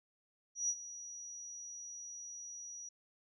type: tone with ADSR envelope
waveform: sine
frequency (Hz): 5810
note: F#8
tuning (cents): -32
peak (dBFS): -30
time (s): 0.55-2.89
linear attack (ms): 140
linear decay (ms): 54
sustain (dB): -15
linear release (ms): 5
effects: none